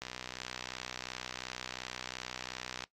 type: click train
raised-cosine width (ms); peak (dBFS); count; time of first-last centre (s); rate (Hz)
0.2; -22; 178; 0.02-2.838; 62.8
effects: noise-tail reverb RT60 0.1 s tail -17 dB re dry + AAC 48 kbps